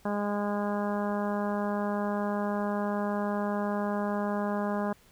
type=harmonic tone; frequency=205.2 Hz; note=G#3; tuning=21 cents flat; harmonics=1 / 2 / 3 / 4 / 5 / 6 / 7 / 8; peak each=-30 / -36 / -34 / -37 / -38 / -43 / -45 / -44 dBFS; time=0.05-4.93 s; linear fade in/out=5 ms; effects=pink hiss -60 dBFS RMS until 5.11 s